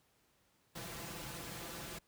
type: noise with comb filter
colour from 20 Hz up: pink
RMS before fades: -45 dBFS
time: 0.75-1.99 s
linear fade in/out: 10 ms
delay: 5.9 ms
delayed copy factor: +0.6
effects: pink hiss -73 dBFS RMS until 2.07 s + high-pass 60 Hz 12 dB/octave